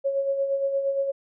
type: tone with tremolo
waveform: sine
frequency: 550 Hz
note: C#5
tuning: 14 cents flat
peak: -20 dBFS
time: 0.04-1.12 s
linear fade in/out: 20 ms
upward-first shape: sine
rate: 8.6 Hz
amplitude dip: 50%
effects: none